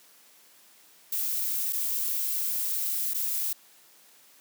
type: noise with dropouts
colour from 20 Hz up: violet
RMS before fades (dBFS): -29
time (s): 1.12-3.53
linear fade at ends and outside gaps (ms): 5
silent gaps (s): 1.726-1.73 / 3.136-3.144
effects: white hiss -57 dBFS RMS until 4.4 s + high-pass 200 Hz 12 dB/octave